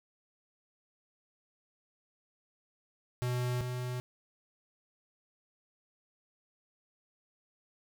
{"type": "tone pair in turn", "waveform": "square", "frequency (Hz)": [124, 124.86], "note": ["B2", "B2"], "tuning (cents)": [7, 19], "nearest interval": "unison", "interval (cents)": 12, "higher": "second", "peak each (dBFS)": [-31, -35], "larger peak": "first", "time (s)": [[3.22, 3.61], [3.61, 4]], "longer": "neither", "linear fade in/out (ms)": 0, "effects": []}